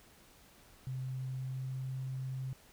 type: tone with pitch glide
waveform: sine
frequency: 130 to 131.21 Hz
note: C3 to C3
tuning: -11 to +5 cents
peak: -36 dBFS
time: 0.87-2.53 s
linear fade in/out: 0 ms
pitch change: +16 cents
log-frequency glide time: 1.17-1.86 s
effects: pink hiss -61 dBFS RMS until 2.72 s